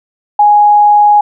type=tone; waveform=sine; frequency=830.6 Hz; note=G#5; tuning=in tune; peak=-3 dBFS; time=0.39-1.21 s; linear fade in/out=5 ms; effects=none